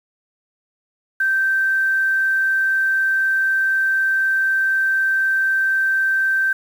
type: tone with quantisation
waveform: sine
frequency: 1559 Hz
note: G6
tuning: 10 cents flat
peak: -15 dBFS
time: 1.2-6.53 s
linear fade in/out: 5 ms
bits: 7
effects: none